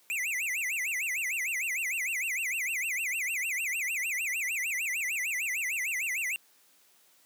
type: tone with vibrato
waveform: square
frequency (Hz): 2329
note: D7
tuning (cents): -15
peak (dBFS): -30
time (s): 0.1-6.36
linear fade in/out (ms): 0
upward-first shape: sine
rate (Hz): 6.6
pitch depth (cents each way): 300
effects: white hiss -63 dBFS RMS until 7.25 s + high-pass 200 Hz 12 dB/octave